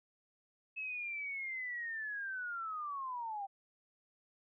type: linear sweep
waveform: sine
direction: down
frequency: 2600 to 771 Hz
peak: -38 dBFS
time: 0.76-3.47 s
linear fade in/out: 20 ms
effects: none